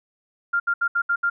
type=tone bursts at uneven times; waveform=sine; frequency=1396.9 Hz; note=F6; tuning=in tune; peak=-18 dBFS; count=6; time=0.53-0.6 / 0.67-0.74 / 0.81-0.88 / 0.95-1.02 / 1.09-1.16 / 1.23-1.3 s; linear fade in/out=10 ms; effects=none